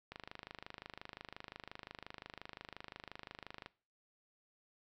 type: click train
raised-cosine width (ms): 0.3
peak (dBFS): -30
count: 92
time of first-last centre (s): 0.12-3.661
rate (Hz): 25.7
effects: noise-tail reverb RT60 0.4 s tail -20 dB re dry